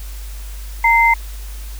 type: tone pair together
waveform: sine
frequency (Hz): 926.5 / 2080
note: A#5 / C7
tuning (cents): -11 / -11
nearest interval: octave + major second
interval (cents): 1400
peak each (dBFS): -12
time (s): 0.84-1.14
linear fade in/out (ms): 5
effects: added 50 Hz sine -27 dBFS peak until 1.79 s + white hiss -40 dBFS RMS until 1.79 s